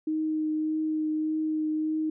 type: tone with vibrato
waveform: sine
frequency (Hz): 311.1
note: D#4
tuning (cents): 0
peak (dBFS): -25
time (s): 0.07-2.1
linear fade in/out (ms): 5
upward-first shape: triangle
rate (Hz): 1.7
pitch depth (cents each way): 13
effects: none